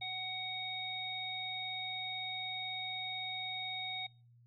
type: harmonic tone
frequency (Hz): 747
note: F#5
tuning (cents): +16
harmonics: 1 / 3 / 5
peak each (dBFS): -45 / -43 / -40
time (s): 0.01-4.07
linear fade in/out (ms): 10
effects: noise-tail reverb RT60 0.4 s tail -25 dB re dry + added 119 Hz sine -60 dBFS peak until 4.46 s